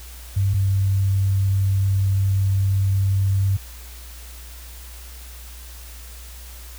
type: tone pair in turn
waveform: sine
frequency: 98 / 97.44 Hz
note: G2 / G2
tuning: 0 / -10 cents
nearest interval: unison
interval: 10 cents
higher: first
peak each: -16 dBFS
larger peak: neither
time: 0.36-0.54 / 0.54-3.57 s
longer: second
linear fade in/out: 10 ms
effects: added 60 Hz sine -37 dBFS peak until 6.78 s + white hiss -43 dBFS RMS until 6.78 s